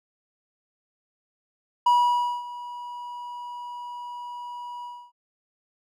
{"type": "tone with ADSR envelope", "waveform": "triangle", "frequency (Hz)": 970, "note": "B5", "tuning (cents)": -31, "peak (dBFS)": -13, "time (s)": [1.86, 5.12], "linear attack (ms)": 7, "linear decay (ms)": 560, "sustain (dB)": -19, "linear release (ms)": 280, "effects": []}